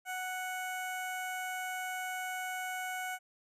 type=tone with notch filter; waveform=15% pulse; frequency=740 Hz; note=F#5; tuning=in tune; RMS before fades=-38 dBFS; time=0.05-3.19 s; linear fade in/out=50 ms; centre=3900 Hz; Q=1.1; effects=resampled to 32000 Hz